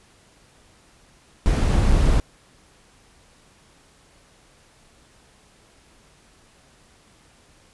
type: noise with dropouts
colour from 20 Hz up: brown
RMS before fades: -17 dBFS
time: 1.46-2.2 s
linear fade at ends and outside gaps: 0 ms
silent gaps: 1.917-1.923 s
effects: pink hiss -55 dBFS RMS until 7.73 s + resampled to 24000 Hz